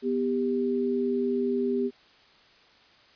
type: tone pair together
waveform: sine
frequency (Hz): 246.9 / 396.7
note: B3 / G4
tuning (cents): 0 / +21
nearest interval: minor sixth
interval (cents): 821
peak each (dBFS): -27 / -26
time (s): 0.02-1.91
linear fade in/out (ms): 50
effects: white hiss -57 dBFS RMS until 3.15 s + resampled to 11025 Hz